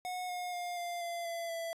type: tone with pitch steps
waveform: square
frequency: 729 / 718.1 / 707.4 / 696.9 / 686.5 / 676.3 / 666.2 Hz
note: F#5 / F5 / F5 / F5 / F5 / E5 / E5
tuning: -26 / +48 / +22 / -4 / -30 / +44 / +18 cents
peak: -37 dBFS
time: 0.05-1.73 s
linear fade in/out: 0 ms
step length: 240 ms
effects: resampled to 32000 Hz